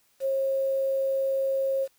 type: tone with quantisation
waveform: sine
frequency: 539 Hz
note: C#5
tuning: 49 cents flat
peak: -23 dBFS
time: 0.2-1.88 s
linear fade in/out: 50 ms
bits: 8
effects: white hiss -66 dBFS RMS until 1.98 s